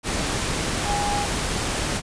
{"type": "tone in noise", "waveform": "sine", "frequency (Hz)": 818, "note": "G#5", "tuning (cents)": -26, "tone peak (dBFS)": -24, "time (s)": [0.84, 1.27], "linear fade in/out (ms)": 50, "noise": "pink", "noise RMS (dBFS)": -25, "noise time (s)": [0.03, 2.02], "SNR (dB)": -2, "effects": ["resampled to 22050 Hz"]}